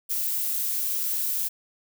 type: noise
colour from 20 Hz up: violet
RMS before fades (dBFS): -27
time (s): 0.09-1.49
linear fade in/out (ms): 20
effects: none